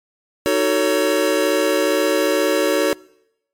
square chord, D# half-diminished seventh, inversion none, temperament just, 311.1 / 373.4 / 448 / 560 Hz, D#4 / F#4 / A4 / C#5, 0 / +16 / +31 / +18 cents, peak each -23 / -22 / -22 / -20 dBFS, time 0.46-2.93 s, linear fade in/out 0 ms, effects noise-tail reverb RT60 0.8 s tail -24 dB re dry + MP3 64 kbps

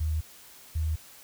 sine tone pair in turn, 78.1 / 78.69 Hz, D#2 / D#2, +7 / +20 cents, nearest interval unison, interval 13 cents, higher second, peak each -25 dBFS, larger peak neither, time 0-0.21 / 0.75-0.96 s, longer neither, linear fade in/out 10 ms, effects white hiss -51 dBFS RMS until 1.23 s

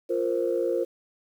sine chord, F suspended fourth, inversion none, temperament equal with one note detuned, 349.2 / 466.2 / 525.7 Hz, F4 / Bb4 / C5, 0 / 0 / +8 cents, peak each -27 / -27 / -27 dBFS, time 0.09-0.85 s, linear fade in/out 20 ms, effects tanh soft clip ceiling -14 dBFS + 9-bit

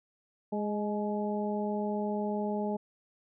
harmonic tone with a mistuned harmonic, 207.7 Hz, G#3, in tune, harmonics 1 / 2 / 3 / 4, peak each -32 / -35 / -37 / -38 dBFS, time 0.52-2.77 s, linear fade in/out 10 ms, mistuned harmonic 4, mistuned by +29 cents, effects none

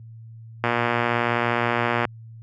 click train, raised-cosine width 0.5 ms, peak -6 dBFS, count 169, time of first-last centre 0.64-2.052 s, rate 119 Hz, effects added 113 Hz sine -38 dBFS peak until 2.42 s + high-pass 80 Hz 12 dB/octave

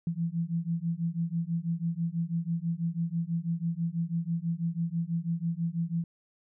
sine beating tone pair, 164.81 / 170.91 Hz, E3 / F3, 0 / -37 cents, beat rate 6.1 Hz, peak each -31 dBFS, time 0.07-6.04 s, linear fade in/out 2 ms, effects none

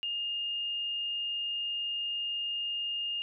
sine tone, 2829 Hz, F7, 22 cents sharp, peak -31 dBFS, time 0.03-3.22 s, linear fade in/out 0 ms, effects none

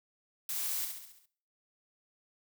blue noise with echo, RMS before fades -36 dBFS, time 0.49-0.85 s, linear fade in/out 2 ms, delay 68 ms, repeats 6, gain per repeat -5 dB, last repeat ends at 1.258 s, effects noise-tail reverb RT60 0.5 s tail -18 dB re dry

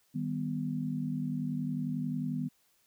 sine chord, Eb augmented, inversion none, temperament equal, 155.56 / 196 / 246.9 Hz, Eb3 / G3 / B3, 0 / 0 / 0 cents, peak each -35 / -38 / -34 dBFS, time 0.14-2.49 s, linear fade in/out 20 ms, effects white hiss -70 dBFS RMS until 2.86 s

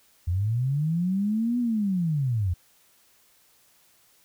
sine linear two-way sweep, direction up then down, 82.41 to 246.9 to 82.41 Hz, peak -22 dBFS, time 0.27-2.54 s, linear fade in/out 10 ms, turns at 1.59 s, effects white hiss -61 dBFS RMS until 4.24 s

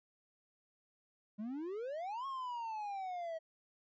triangle exponential two-way sweep, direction up then down, 201.5 to 1101 to 638 Hz, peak -37 dBFS, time 1.38-3.39 s, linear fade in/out 20 ms, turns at 2.26 s, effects resampled to 16000 Hz

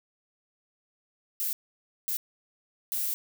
violet noise bursts at uneven times, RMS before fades -30 dBFS, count 3, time 1.4-1.53 / 2.08-2.17 / 2.92-3.14 s, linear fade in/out 0 ms, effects none

